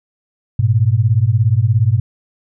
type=beating tone pair; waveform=sine; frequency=102.8 / 119.8 Hz; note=G#2 / A#2; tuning=-17 / +48 cents; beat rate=17 Hz; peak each=-13 dBFS; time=0.59-2 s; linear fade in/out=5 ms; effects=none